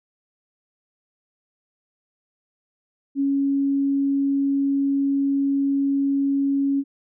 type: tone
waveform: sine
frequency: 277.2 Hz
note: C#4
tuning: in tune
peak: -18 dBFS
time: 3.15-6.84 s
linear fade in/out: 50 ms
effects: none